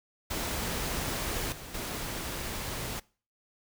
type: noise with level steps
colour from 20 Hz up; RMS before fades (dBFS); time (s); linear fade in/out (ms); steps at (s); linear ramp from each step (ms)
pink; -33 / -44 / -36; 0.3-3; 10; 1.52 / 1.74; 5
effects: noise-tail reverb RT60 0.4 s tail -23 dB re dry